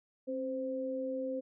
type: tone pair together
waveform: sine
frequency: 267.1 / 519.6 Hz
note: C4 / C5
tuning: +36 / -12 cents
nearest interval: octave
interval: 1152 cents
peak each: -38 / -35 dBFS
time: 0.27-1.41 s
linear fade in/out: 20 ms
effects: none